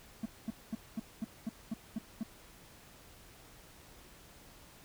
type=tone bursts; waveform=triangle; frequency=221.7 Hz; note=A3; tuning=13 cents sharp; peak=-31 dBFS; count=9; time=0.23-2.233 s; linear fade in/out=5 ms; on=27 ms; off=220 ms; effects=pink hiss -57 dBFS RMS until 4.84 s